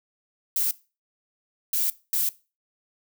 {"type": "noise bursts at uneven times", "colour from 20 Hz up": "violet", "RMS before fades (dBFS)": -24, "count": 3, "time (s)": [[0.56, 0.71], [1.73, 1.9], [2.13, 2.29]], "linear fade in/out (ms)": 2, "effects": ["noise-tail reverb RT60 0.3 s tail -19 dB re dry"]}